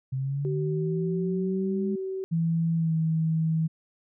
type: linear sweep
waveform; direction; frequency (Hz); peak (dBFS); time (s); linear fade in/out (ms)
sine; up; 130 to 205.3; -26; 0.12-1.96; 10
type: tone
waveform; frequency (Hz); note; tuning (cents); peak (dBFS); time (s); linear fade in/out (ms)
sine; 380.9; G4; -50; -29; 0.45-2.24; 0
type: tone with pitch glide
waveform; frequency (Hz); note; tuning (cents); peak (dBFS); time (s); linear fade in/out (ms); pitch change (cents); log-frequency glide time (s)
sine; 165.2 to 160.68; E3 to E3; +4 to -44; -22; 2.31-3.68; 20; -48; 2.76-2.94
effects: none